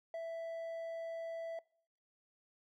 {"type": "tone with hard clipping", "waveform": "sine", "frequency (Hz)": 661, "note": "E5", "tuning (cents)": 5, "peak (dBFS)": -40, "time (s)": [0.14, 1.59], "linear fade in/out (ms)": 2, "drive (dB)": 3, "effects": ["noise-tail reverb RT60 0.6 s tail -24 dB re dry"]}